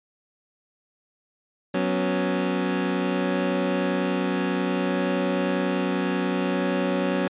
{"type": "chord", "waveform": "25% pulse", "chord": "F# suspended fourth", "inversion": "none", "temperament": "equal", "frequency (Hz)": [185, 246.9, 277.2], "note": ["F#3", "B3", "C#4"], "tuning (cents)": [0, 0, 0], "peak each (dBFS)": [-22, -25, -23], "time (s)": [1.74, 7.28], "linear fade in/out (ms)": 5, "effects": ["resampled to 8000 Hz"]}